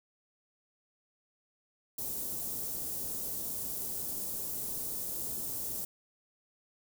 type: band-stop noise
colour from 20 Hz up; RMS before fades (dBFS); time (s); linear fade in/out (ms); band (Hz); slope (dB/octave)
white; -37; 1.98-5.85; 5; 490 to 9000; 12
effects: none